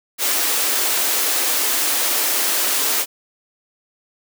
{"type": "high-pass noise", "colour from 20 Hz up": "white", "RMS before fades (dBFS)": -19, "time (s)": [0.18, 3.06], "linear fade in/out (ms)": 50, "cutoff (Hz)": 260, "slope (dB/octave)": 48, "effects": []}